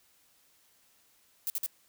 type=noise bursts; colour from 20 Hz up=violet; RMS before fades=-32 dBFS; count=3; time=1.47-1.662 s; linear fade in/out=0 ms; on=30 ms; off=51 ms; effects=white hiss -66 dBFS RMS until 1.88 s